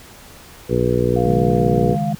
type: harmonic tone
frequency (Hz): 60.9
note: B1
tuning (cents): -24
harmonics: 1 / 2 / 3 / 4 / 5 / 6 / 7 / 8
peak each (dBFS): -27 / -21 / -24 / -25 / -27 / -22 / -22 / -21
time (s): 0.68-1.97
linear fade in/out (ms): 50
type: tone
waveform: sine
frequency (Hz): 698.5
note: F5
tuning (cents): 0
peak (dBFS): -23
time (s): 1.16-2.13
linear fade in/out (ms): 5
type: chord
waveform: sine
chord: C# suspended second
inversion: none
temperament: equal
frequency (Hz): 138.59 / 155.56 / 207.7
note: C#3 / D#3 / G#3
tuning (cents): 0 / 0 / 0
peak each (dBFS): -27 / -22 / -22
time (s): 1.26-2.15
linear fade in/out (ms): 2
effects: pink hiss -42 dBFS RMS until 2.19 s